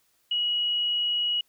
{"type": "tone", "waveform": "sine", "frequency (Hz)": 2910, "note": "F#7", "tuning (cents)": -29, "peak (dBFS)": -23, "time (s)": [0.31, 1.41], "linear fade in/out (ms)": 5, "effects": ["white hiss -68 dBFS RMS until 1.48 s"]}